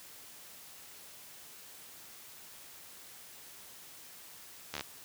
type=slowing click train; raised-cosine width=0.2 ms; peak=-19 dBFS; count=6; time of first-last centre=4.74-4.809 s; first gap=13 ms; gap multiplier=1.03; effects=white hiss -52 dBFS RMS until 5.04 s + high-pass 60 Hz 12 dB/octave